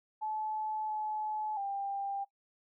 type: tone with pitch steps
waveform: sine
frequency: 863 / 857 / 794 Hz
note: A5 / A5 / G5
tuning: -34 / -46 / +22 cents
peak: -33 dBFS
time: 0.21-2.25 s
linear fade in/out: 20 ms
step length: 680 ms
effects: noise-tail reverb RT60 0.1 s tail -20 dB re dry